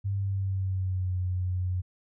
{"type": "tone with pitch glide", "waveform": "sine", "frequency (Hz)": [98.9, 91.22], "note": ["G2", "F#2"], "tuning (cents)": [16, -24], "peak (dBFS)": -26, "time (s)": [0.04, 1.82], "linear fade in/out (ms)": 20, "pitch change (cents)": -140, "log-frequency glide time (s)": [0.16, 1.16], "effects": []}